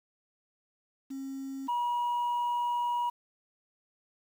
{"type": "tone pair in turn", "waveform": "sine", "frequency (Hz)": [270, 962.2], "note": ["C#4", "B5"], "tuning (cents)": [-45, -45], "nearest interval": "octave + minor seventh", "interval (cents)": 2200, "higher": "second", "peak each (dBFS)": [-35, -25], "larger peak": "second", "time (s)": [[1.1, 1.68], [1.68, 3.1]], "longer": "second", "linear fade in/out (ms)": 10, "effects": ["tanh soft clip ceiling -26 dBFS", "9-bit"]}